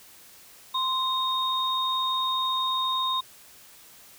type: tone pair together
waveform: sine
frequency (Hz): 1041 / 3713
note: C6 / A#7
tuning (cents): -9 / -8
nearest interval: octave + minor seventh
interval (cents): 2201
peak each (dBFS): -26 / -27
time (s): 0.74-3.21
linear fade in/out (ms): 10
effects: white hiss -51 dBFS RMS until 4.18 s